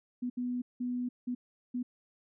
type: tone bursts at uneven times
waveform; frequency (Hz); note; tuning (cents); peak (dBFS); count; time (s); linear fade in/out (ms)
sine; 246.9; B3; 0; -31; 5; 0.22-0.3 / 0.37-0.62 / 0.8-1.09 / 1.27-1.35 / 1.74-1.83; 10
effects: none